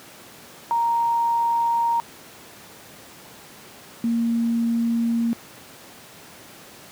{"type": "tone pair in turn", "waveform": "sine", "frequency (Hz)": [932.3, 232.1], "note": ["A#5", "A#3"], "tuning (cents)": [0, -7], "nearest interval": "2 octaves", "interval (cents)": 2407, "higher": "first", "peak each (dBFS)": -18, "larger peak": "neither", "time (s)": [[0.71, 2], [4.04, 5.33]], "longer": "neither", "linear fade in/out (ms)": 0, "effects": ["pink hiss -44 dBFS RMS until 6.91 s", "high-pass 150 Hz 12 dB/octave"]}